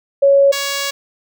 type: tone pair in turn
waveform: sine / 5% pulse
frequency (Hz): 556 / 559.1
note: C#5 / C#5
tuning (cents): +5 / +15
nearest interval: unison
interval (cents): 10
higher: second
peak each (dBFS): -7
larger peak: neither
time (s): 0.22-0.52 / 0.52-0.91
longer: second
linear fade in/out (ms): 10
effects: none